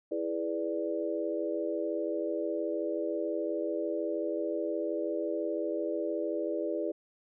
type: chord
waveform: sine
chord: E dominant seventh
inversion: none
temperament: equal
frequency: 329.6 / 415.3 / 493.9 / 587.3 Hz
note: E4 / G#4 / B4 / D5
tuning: 0 / 0 / 0 / 0 cents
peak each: -34 / -36 / -37 / -35 dBFS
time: 0.11-6.92 s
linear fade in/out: 10 ms
effects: none